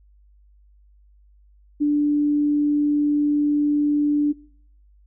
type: tone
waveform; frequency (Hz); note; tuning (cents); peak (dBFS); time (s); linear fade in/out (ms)
sine; 293.7; D4; 0; -16; 1.8-4.33; 20
effects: noise-tail reverb RT60 0.6 s tail -23 dB re dry + added 50 Hz sine -51 dBFS peak until 5.06 s